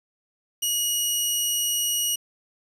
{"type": "tone", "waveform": "15% pulse", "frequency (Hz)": 2900, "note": "F#7", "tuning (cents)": -35, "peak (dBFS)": -15, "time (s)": [0.62, 2.16], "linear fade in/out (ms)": 10, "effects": ["8-bit"]}